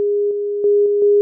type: tone with level steps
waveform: sine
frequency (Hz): 410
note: G#4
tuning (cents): -22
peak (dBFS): -14 / -18 / -10 / -13 / -9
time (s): 0-1.21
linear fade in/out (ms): 0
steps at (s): 0.31 / 0.64 / 0.86 / 1.02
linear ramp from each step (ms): 2
effects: none